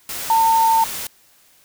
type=tone in noise; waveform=sine; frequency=903 Hz; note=A5; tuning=45 cents sharp; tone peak=-12 dBFS; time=0.3-0.84 s; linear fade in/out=2 ms; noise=white; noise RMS=-28 dBFS; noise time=0.09-1.07 s; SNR=+13 dB; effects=white hiss -54 dBFS RMS until 1.64 s